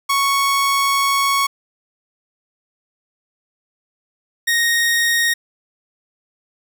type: tone pair in turn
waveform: sawtooth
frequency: 1108.7 / 1864.6 Hz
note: C#6 / A#6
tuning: 0 / 0 cents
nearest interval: major sixth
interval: 900 cents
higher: second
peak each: -11 / -11 dBFS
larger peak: neither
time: 0.09-1.47 / 4.47-5.34 s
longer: first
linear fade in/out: 10 ms
effects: none